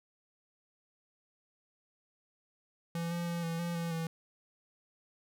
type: tone with pitch steps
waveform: square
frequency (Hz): 168.5 / 171.8 / 170.8 / 166.1 / 171.6 / 168.3 / 164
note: E3 / F3 / F3 / E3 / F3 / E3 / E3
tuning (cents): +38 / -28 / -38 / +13 / -30 / +36 / -9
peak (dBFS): -34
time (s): 2.95-4.07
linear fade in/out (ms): 2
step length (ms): 160
effects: none